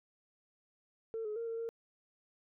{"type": "tone with pitch steps", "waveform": "sine", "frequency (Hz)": [449.6, 424.1, 462.3, 455.8, 459.6], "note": ["A4", "G#4", "A#4", "A#4", "A#4"], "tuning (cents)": [37, 36, -14, -39, -25], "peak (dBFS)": -35, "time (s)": [1.14, 1.69], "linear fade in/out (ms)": 0, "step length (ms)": 110, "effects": ["tanh soft clip ceiling -32 dBFS"]}